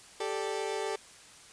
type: chord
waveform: 30% pulse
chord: G suspended second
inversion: none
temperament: equal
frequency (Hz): 392 / 440 / 587.3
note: G4 / A4 / D5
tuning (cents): 0 / 0 / 0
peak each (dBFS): -33 / -32 / -38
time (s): 0.2-0.96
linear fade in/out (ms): 5
effects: white hiss -53 dBFS RMS until 1.52 s + resampled to 22050 Hz